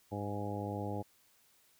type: harmonic tone with a mistuned harmonic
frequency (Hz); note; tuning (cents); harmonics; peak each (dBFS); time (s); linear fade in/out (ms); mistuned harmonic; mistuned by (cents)
101.7; G#2; -36; 1 / 2 / 3 / 4 / 5 / 6 / 7 / 8; -40 / -43 / -43 / -46 / -44 / -48 / -48 / -44; 0.11-1.03; 20; 8; +37
effects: white hiss -68 dBFS RMS until 1.79 s